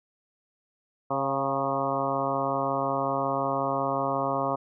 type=harmonic tone with a mistuned harmonic; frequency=136.5 Hz; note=C#3; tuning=26 cents flat; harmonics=1 / 2 / 3 / 4 / 5 / 6 / 7 / 8 / 9; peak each=-37 / -34 / -36 / -31 / -31 / -36 / -33 / -32 / -35 dBFS; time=1.1-4.56 s; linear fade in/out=10 ms; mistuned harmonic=5; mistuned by=+28 cents; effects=none